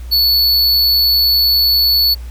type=tone; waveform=square; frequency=4435 Hz; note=C#8; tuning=in tune; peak=-10 dBFS; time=0.11-2.15 s; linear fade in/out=20 ms; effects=added 60 Hz sine -25 dBFS peak until 2.3 s + pink hiss -44 dBFS RMS until 2.3 s